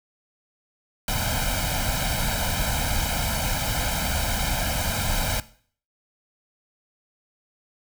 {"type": "noise with comb filter", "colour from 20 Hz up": "pink", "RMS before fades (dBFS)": -25, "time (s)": [1.08, 5.4], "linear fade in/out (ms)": 2, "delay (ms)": 1.3, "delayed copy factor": 0.95, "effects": ["noise-tail reverb RT60 0.5 s tail -17 dB re dry"]}